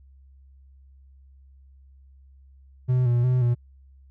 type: tone with vibrato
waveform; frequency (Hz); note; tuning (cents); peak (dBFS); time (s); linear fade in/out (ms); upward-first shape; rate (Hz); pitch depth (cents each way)
triangle; 123.47; B2; 0; -16; 2.88-3.55; 20; square; 2.8; 42
effects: added 67 Hz sine -49 dBFS peak until 4.1 s